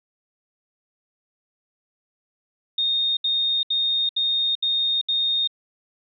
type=tone bursts; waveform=sine; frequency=3687 Hz; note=A#7; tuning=20 cents flat; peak=-19 dBFS; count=6; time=2.78-5.475 s; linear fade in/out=5 ms; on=390 ms; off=71 ms; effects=none